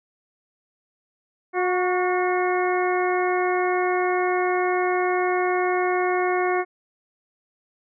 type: harmonic tone with a mistuned harmonic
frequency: 362.2 Hz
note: F#4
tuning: 37 cents flat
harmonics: 1 / 2 / 3 / 4 / 5 / 6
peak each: -22 / -25 / -29 / -32 / -32 / -31 dBFS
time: 1.53-6.65 s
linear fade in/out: 50 ms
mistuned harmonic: 3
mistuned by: +42 cents
effects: none